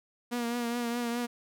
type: tone with vibrato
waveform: sawtooth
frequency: 238 Hz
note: A#3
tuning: 36 cents sharp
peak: -26 dBFS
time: 0.31-1.27 s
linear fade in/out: 20 ms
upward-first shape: triangle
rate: 4.8 Hz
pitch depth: 43 cents each way
effects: none